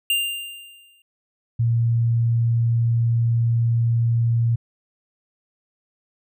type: tone with exponential decay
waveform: square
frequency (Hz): 2794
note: F7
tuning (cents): 0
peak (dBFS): -17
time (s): 0.1-1.02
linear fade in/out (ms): 2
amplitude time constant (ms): 200
type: tone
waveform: sine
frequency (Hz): 116.54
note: A#2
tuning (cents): 0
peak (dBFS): -16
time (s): 1.59-4.56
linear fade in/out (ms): 10
effects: none